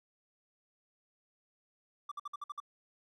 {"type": "tone bursts", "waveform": "triangle", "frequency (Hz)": 1170, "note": "D6", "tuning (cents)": -7, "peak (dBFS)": -36, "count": 7, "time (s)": [2.09, 2.602], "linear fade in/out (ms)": 5, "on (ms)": 26, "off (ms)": 55, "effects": []}